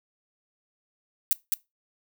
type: noise with echo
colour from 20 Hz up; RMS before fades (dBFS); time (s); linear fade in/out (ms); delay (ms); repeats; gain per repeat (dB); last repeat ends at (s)
violet; -21; 1.31-1.33; 0; 210; 1; -3; 1.54
effects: noise-tail reverb RT60 0.2 s tail -21 dB re dry